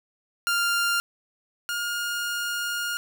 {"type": "tone pair in turn", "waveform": "sawtooth", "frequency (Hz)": [1396.9, 1419.7], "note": ["F6", "F6"], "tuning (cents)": [0, 28], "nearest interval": "unison", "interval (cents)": 28, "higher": "second", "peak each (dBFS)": [-18, -23], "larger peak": "first", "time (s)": [[0.47, 1], [1.69, 2.97]], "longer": "second", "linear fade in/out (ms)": 0, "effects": []}